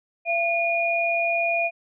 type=tone pair together; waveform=sine; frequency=679 / 2441 Hz; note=F5 / D#7; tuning=-49 / -34 cents; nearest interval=octave + minor seventh; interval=2215 cents; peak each=-23 dBFS; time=0.25-1.71 s; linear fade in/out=50 ms; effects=none